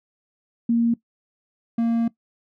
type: tone pair in turn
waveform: sine / triangle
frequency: 233.1 / 231.2 Hz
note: A#3 / A#3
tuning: 0 / -14 cents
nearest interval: unison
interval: 14 cents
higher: first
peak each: -16 dBFS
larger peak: neither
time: 0.69-0.94 / 1.78-2.08 s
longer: second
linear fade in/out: 5 ms
effects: noise-tail reverb RT60 0.1 s tail -19 dB re dry